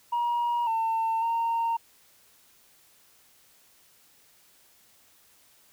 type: tone with pitch steps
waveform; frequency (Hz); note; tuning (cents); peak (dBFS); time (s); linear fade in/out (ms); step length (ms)
sine; 952 / 900 / 921; A#5 / A5 / A#5; +36 / +39 / -21; -22; 0.12-1.77; 10; 550
effects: tanh soft clip ceiling -22 dBFS + white hiss -60 dBFS RMS until 5.72 s